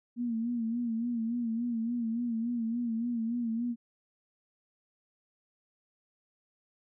sine tone with vibrato, 233.1 Hz, A#3, in tune, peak -29 dBFS, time 0.16-3.76 s, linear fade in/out 50 ms, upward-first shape sine, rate 3.5 Hz, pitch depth 72 cents each way, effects none

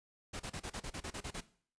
pink noise bursts, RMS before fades -42 dBFS, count 11, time 0.33-1.409 s, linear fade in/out 10 ms, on 69 ms, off 32 ms, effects noise-tail reverb RT60 0.5 s tail -17 dB re dry + resampled to 22050 Hz

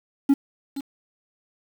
triangle tone with echo, 277.2 Hz, C#4, in tune, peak -10 dBFS, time 0.29-0.34 s, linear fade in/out 10 ms, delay 470 ms, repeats 1, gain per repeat -15 dB, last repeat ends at 0.81 s, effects tanh soft clip ceiling -7 dBFS + 7-bit

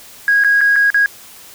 sine tone with dropouts, 1645 Hz, G#6, 17 cents flat, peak -8 dBFS, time 0.28-1.06 s, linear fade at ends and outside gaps 1 ms, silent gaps 0.438-0.446 / 0.608-0.613 / 0.758-0.762 / 0.903-0.944 s, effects tanh soft clip ceiling -4 dBFS + white hiss -39 dBFS RMS until 1.54 s

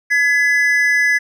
triangle tone pair together, 1691 / 2011 Hz, G#6 / B6, +31 / +31 cents, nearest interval minor third, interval 300 cents, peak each -13 dBFS, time 0.1-1.19 s, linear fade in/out 20 ms, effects none

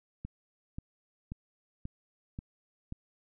click train, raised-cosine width 5 ms, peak -26 dBFS, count 6, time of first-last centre 0.25-2.924 s, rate 1.87 Hz, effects none

